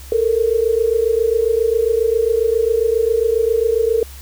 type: tone pair together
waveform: sine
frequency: 440 / 467.4 Hz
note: A4 / A#4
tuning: 0 / +5 cents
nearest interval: minor second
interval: 105 cents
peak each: -16 / -16 dBFS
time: 0.12-4.03 s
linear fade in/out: 2 ms
effects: added 67 Hz sine -34 dBFS peak until 4.21 s + white hiss -41 dBFS RMS until 4.21 s